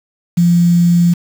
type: tone with quantisation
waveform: sine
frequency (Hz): 172.9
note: F3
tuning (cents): -17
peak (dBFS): -7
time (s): 0.37-1.14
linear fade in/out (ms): 10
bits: 5
effects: none